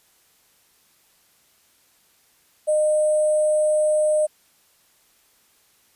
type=tone with sample-and-hold; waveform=sine; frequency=612 Hz; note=D#5; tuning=29 cents flat; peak=-16 dBFS; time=2.67-4.27 s; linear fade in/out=20 ms; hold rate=8820 Hz; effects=white hiss -60 dBFS RMS until 5.95 s + resampled to 32000 Hz